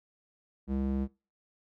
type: tone with band-pass filter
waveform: square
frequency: 67.2 Hz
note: C2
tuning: 47 cents sharp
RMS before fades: -31 dBFS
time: 0.67-1.08 s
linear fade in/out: 50 ms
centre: 220 Hz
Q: 1.5
effects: noise-tail reverb RT60 0.3 s tail -22 dB re dry